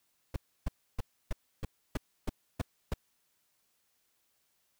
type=noise bursts; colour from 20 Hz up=brown; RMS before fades=-30 dBFS; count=9; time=0.34-2.938 s; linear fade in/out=5 ms; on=22 ms; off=300 ms; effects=white hiss -75 dBFS RMS until 4.79 s